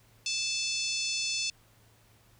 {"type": "harmonic tone", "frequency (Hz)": 876, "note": "A5", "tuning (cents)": -8, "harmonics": [3, 4, 5, 6, 7, 8, 9, 10], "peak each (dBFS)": [-35, -38, -36, -35, -37, -40, -48, -48], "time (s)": [0.26, 1.5], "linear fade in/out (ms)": 2, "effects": ["added 111 Hz sine -63 dBFS peak until 2.39 s", "pink hiss -63 dBFS RMS until 2.39 s"]}